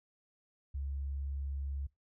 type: tone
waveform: sine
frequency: 69.3 Hz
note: C#2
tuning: in tune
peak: -35 dBFS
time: 0.74-1.87 s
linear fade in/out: 10 ms
effects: noise-tail reverb RT60 0.2 s tail -23 dB re dry